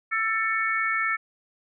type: harmonic tone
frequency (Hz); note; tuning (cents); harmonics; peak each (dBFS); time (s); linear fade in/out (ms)
444; A4; +16; 3 / 4 / 5; -27 / -27 / -27; 0.11-1.17; 20
effects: none